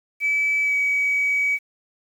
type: tone with pitch glide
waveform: sine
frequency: 2300 to 2272 Hz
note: D7 to C#7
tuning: -37 to +42 cents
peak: -17 dBFS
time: 0.2-1.59 s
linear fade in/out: 50 ms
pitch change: -21 cents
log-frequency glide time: 0.62-0.75 s
effects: tanh soft clip ceiling -14 dBFS + 8-bit